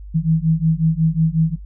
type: beating tone pair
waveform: sine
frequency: 158.4 / 163.9 Hz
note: D#3 / E3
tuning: +31 / -10 cents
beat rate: 5.5 Hz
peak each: -17 dBFS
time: 0.14-1.56 s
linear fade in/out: 20 ms
effects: noise-tail reverb RT60 0.1 s tail -17 dB re dry + added 50 Hz sine -32 dBFS peak until 1.65 s